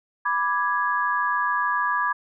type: chord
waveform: sine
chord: G# diminished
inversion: first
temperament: equal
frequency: 987.8 / 1174.7 / 1661.2 Hz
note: B5 / D6 / G#6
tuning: 0 / 0 / 0 cents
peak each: -25 dBFS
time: 0.25-2.13 s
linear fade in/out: 10 ms
effects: none